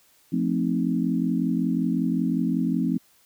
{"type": "chord", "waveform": "sine", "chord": "F dominant seventh", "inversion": "none", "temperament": "equal with one note detuned", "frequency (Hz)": [174.61, 220, 260, 311.1], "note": ["F3", "A3", "C4", "Eb4"], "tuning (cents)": [0, 0, -11, 0], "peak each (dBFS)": [-26, -27, -25, -30], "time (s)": [0.32, 2.98], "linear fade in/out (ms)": 10, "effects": ["white hiss -60 dBFS RMS until 3.25 s"]}